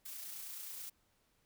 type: noise with amplitude modulation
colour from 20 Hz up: blue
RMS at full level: -45 dBFS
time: 0.05-0.9 s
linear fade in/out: 10 ms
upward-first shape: sine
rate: 29.3 Hz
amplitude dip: 30%
effects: pink hiss -75 dBFS RMS until 1.45 s